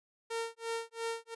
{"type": "tone with tremolo", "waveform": "sawtooth", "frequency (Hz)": 458, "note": "A#4", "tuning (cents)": -31, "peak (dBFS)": -29, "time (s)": [0.3, 1.35], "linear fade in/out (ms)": 10, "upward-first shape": "sine", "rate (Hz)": 2.9, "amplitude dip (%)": 100, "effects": ["resampled to 24000 Hz"]}